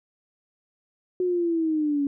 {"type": "linear sweep", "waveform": "sine", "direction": "down", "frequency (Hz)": [367, 278.5], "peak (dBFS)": -21, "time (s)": [1.2, 2.07], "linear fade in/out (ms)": 2, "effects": []}